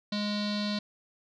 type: tone with low-pass filter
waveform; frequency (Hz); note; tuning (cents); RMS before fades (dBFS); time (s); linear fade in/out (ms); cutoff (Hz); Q
square; 207.7; G#3; 0; -31; 0.12-0.79; 5; 4200; 8.9
effects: none